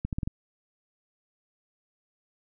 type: clicks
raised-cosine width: 5 ms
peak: -17 dBFS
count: 5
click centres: 0.05 / 0.128 / 0.185 / 0.232 / 0.275 s
effects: none